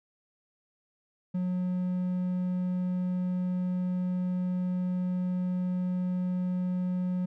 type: tone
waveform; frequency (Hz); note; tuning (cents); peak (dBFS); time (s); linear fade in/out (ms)
triangle; 181.4; F#3; -34; -25; 1.34-7.26; 10
effects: none